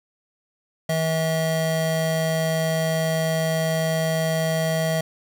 square tone pair together, 161.1 / 644.4 Hz, E3 / E5, -39 / -39 cents, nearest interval 2 octaves, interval 2400 cents, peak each -24 dBFS, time 0.89-5.01 s, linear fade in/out 5 ms, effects none

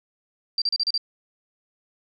sine tone bursts, 4709 Hz, D8, 4 cents sharp, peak -20 dBFS, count 6, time 0.58-0.978 s, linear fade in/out 2 ms, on 38 ms, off 34 ms, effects none

